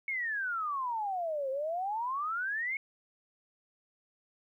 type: exponential two-way sweep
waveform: sine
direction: down then up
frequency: 2217 to 520 to 2217 Hz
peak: -31 dBFS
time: 0.08-2.77 s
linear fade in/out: 2 ms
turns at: 1.5 s
effects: 12-bit